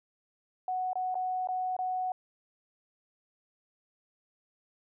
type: tone with dropouts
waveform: sine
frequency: 740 Hz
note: F#5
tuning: in tune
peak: -29 dBFS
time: 0.68-2.12 s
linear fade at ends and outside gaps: 2 ms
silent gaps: 0.932-0.955 / 1.144-1.153 / 1.473-1.487 / 1.766-1.789 s
effects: none